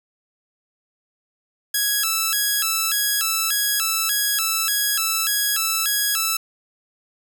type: tone with vibrato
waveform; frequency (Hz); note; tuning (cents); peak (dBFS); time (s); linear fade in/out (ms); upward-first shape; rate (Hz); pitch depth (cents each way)
5% pulse; 1480; F#6; 0; -8; 1.74-6.37; 5; square; 1.7; 200
effects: none